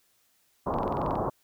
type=low-pass noise; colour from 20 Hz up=white; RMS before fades=-29 dBFS; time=0.66-1.3 s; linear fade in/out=10 ms; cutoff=1100 Hz; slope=48 dB/octave
type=click train; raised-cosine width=0.3 ms; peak=-28 dBFS; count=10; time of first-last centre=0.74-1.155 s; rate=21.7 Hz
effects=white hiss -68 dBFS RMS until 1.43 s